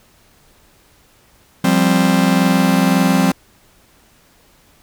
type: chord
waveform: 45% pulse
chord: F suspended second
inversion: none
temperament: just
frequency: 174.61 / 196.44 / 261.9 Hz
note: F3 / G3 / C4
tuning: 0 / +4 / +2 cents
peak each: -16 dBFS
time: 1.64-3.32 s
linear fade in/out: 5 ms
effects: pink hiss -52 dBFS RMS until 4.82 s